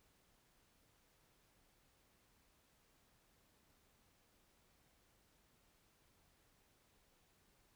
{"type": "silence", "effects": ["pink hiss -74 dBFS RMS until 7.75 s"]}